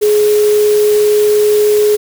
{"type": "tone in noise", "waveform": "sine", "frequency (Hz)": 420.2, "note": "G#4", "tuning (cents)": 20, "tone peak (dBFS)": -7, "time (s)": [0.01, 1.97], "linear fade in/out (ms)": 20, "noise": "white", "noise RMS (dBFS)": -24, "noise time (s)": [0.01, 1.97], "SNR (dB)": 14, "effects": []}